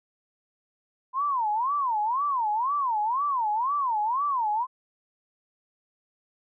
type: tone with vibrato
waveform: sine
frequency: 987.8 Hz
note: B5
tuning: in tune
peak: -23 dBFS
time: 1.13-4.67 s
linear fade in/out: 50 ms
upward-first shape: sine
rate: 2 Hz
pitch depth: 290 cents each way
effects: none